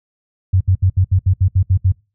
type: tone bursts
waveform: sine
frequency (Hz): 93.6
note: F#2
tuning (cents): +20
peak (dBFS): -9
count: 10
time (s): 0.53-1.922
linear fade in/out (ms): 10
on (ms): 78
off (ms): 68
effects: noise-tail reverb RT60 0.3 s tail -25 dB re dry